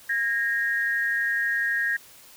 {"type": "tone pair together", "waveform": "sine", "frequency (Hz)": [1632.7, 1864.7], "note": ["G#6", "A#6"], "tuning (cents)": [-30, 0], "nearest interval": "major second", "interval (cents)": 230, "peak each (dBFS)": -25, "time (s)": [0.09, 1.97], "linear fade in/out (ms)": 10, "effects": ["white hiss -50 dBFS RMS until 2.36 s"]}